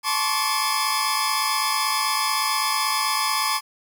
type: tone cluster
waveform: sawtooth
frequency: 871 / 1054 / 1110 / 1159 / 5030 Hz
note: A5 / C6 / C#6 / D6 / D#8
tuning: -18 / +12 / +2 / -23 / +18 cents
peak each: -24 dBFS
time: 0.03-3.61 s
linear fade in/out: 50 ms
effects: 9-bit